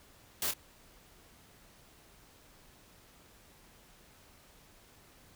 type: noise with echo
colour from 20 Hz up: white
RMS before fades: -33 dBFS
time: 0.42-0.51 s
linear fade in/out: 2 ms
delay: 27 ms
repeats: 1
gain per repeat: -8 dB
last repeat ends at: 0.537 s
effects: pink hiss -60 dBFS RMS until 5.35 s